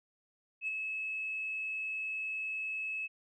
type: tone with ADSR envelope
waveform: sine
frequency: 2590 Hz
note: E7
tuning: 31 cents flat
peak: -30 dBFS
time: 0.61-3.08 s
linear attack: 66 ms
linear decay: 20 ms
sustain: -4 dB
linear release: 27 ms
effects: tanh soft clip ceiling -26 dBFS